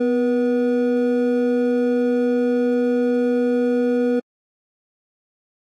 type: tone pair together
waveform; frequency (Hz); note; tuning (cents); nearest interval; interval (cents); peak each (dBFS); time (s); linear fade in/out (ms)
triangle; 248.7 / 483.8; B3 / B4; +12 / -36; octave; 1152; -17; 0-4.2; 10
effects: AAC 48 kbps